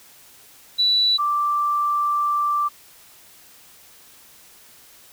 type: tone pair in turn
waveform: sine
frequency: 3951 / 1174.6 Hz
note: B7 / D6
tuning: 0 / 0 cents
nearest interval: octave + major sixth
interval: 2100 cents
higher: first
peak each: -15 / -18 dBFS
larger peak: first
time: 0.78-1.18 / 1.18-2.69 s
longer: second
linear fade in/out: 20 ms
effects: white hiss -49 dBFS RMS until 5.12 s